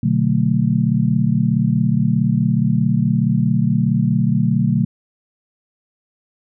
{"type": "chord", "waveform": "sine", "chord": "B minor seventh", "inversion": "none", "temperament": "just", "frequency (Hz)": [123.47, 148.16, 185.21, 222.2], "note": ["B2", "D3", "F#3", "A3"], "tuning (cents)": [0, 16, 2, 17], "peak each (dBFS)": -19, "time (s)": [0.03, 4.85], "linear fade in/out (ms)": 5, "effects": []}